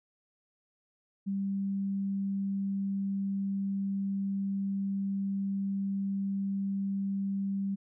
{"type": "tone", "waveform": "sine", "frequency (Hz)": 196.5, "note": "G3", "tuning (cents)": 4, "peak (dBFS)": -29, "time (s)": [1.26, 7.76], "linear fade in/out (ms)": 20, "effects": []}